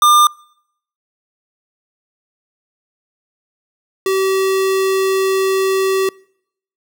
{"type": "tone pair in turn", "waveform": "square", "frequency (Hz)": [1200, 383.5], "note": ["D6", "G4"], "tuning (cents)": [37, -38], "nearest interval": "octave + minor sixth", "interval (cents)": 1975, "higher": "first", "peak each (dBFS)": [-8, -14], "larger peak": "first", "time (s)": [[0.02, 0.27], [4.06, 6.09]], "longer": "second", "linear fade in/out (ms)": 2, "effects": ["noise-tail reverb RT60 0.7 s tail -26 dB re dry"]}